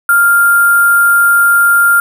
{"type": "tone with sample-and-hold", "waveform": "sine", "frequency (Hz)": 1396.9, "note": "F6", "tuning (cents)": 0, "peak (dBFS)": -5, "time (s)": [0.09, 2], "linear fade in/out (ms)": 2, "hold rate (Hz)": 11025, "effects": []}